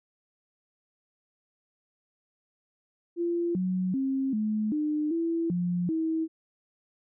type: tone with pitch steps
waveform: sine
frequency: 343.2 / 184.6 / 267.9 / 214.4 / 301.9 / 332.5 / 176.5 / 321.8 Hz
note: F4 / F#3 / C4 / A3 / D4 / E4 / F3 / E4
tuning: -30 / -4 / +41 / -45 / +48 / +15 / +19 / -42 cents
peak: -25 dBFS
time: 3.16-6.28 s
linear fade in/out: 50 ms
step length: 390 ms
effects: none